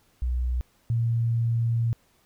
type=tone pair in turn; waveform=sine; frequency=61.74 / 116.08 Hz; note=B1 / A#2; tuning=0 / -7 cents; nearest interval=major seventh; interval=1093 cents; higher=second; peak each=-23 / -21 dBFS; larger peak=second; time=0.22-0.61 / 0.9-1.93 s; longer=second; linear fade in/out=0 ms; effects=pink hiss -64 dBFS RMS until 2.25 s